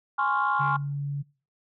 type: chord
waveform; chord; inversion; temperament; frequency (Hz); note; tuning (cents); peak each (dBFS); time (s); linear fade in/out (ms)
sine; Db major seventh; second; equal; 830.6 / 1046.5 / 1108.7 / 1396.9; Ab5 / C6 / Db6 / F6; 0 / 0 / 0 / 0; -27; 0.18-0.77; 10
type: tone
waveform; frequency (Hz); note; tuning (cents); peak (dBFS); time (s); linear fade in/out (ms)
sine; 142.2; C#3; +45; -27; 0.59-1.23; 20
effects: noise-tail reverb RT60 0.4 s tail -24 dB re dry + tanh soft clip ceiling -14 dBFS